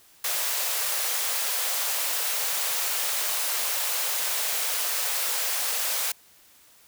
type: high-pass noise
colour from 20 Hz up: white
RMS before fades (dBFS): -27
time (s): 0.24-6.12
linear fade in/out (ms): 5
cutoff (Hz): 460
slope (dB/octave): 48
effects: white hiss -56 dBFS RMS until 6.87 s